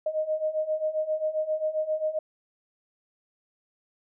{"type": "beating tone pair", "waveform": "sine", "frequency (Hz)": [617, 624.5], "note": ["D#5", "D#5"], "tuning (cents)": [-15, 6], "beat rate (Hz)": 7.5, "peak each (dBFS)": [-30, -27], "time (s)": [0.06, 2.19], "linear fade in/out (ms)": 5, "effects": []}